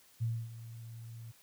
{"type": "tone with ADSR envelope", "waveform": "sine", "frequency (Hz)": 114.7, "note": "A#2", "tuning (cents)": -28, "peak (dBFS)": -29, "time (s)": [0.2, 1.32], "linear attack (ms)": 25, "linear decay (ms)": 260, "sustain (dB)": -15, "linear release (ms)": 15, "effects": ["white hiss -63 dBFS RMS until 1.42 s"]}